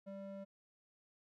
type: ring-modulated tone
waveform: triangle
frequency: 392 Hz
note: G4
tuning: in tune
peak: -40 dBFS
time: 0.06-0.45 s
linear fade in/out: 20 ms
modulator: 194 Hz
effects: none